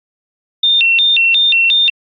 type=tone with vibrato; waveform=sine; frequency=3136 Hz; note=G7; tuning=in tune; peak=-8 dBFS; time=0.63-1.9 s; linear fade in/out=5 ms; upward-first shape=square; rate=2.8 Hz; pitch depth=250 cents each way; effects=AAC 64 kbps